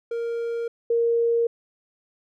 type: tone pair in turn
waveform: triangle / sine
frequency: 466.2 / 466.2 Hz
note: A#4 / A#4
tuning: 0 / 0 cents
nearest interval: unison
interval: 0 cents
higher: neither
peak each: -23 / -18 dBFS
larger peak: second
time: 0.11-0.68 / 0.9-1.47 s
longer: neither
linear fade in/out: 5 ms
effects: none